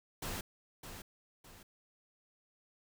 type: noise with echo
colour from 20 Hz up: pink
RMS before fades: -40 dBFS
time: 0.22-0.41 s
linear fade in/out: 5 ms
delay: 610 ms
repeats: 2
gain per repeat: -8 dB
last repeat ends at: 1.63 s
effects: none